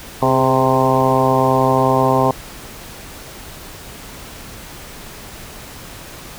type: harmonic tone with a mistuned harmonic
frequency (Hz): 130.81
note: C3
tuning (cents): 0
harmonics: 1 / 2 / 3 / 4 / 5 / 6 / 7 / 8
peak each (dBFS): -20 / -20 / -20 / -20 / -20 / -20 / -20 / -20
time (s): 0.22-2.31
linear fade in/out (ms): 2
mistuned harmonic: 3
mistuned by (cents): +37
effects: pink hiss -35 dBFS RMS until 6.38 s